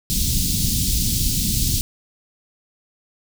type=band-stop noise; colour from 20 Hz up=pink; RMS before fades=-20 dBFS; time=0.1-1.81 s; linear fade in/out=0 ms; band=230 to 3900 Hz; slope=24 dB/octave; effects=none